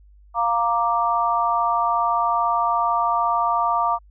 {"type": "chord", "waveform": "sine", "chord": "Bb major", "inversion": "second", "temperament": "equal", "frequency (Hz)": [698.5, 932.3, 1174.7], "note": ["F5", "Bb5", "D6"], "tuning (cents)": [0, 0, 0], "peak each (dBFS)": [-23, -22, -21], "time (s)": [0.34, 3.99], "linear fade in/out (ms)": 50, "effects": ["added 50 Hz sine -47 dBFS peak until 4.1 s"]}